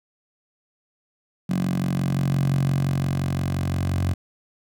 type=tone with high-pass filter sweep; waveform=10% pulse; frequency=45.76 Hz; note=F#1; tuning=18 cents flat; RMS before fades=-23 dBFS; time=1.49-4.14 s; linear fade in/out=10 ms; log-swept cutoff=170 to 96 Hz; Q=5.5; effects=none